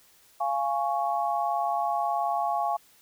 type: chord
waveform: sine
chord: Db major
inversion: first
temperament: just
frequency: 693 / 831.5 / 1108.7 Hz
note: F5 / Ab5 / Db6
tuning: -14 / +2 / 0 cents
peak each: -28 / -28 / -31 dBFS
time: 0.4-2.77 s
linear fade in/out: 10 ms
effects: white hiss -59 dBFS RMS until 3.01 s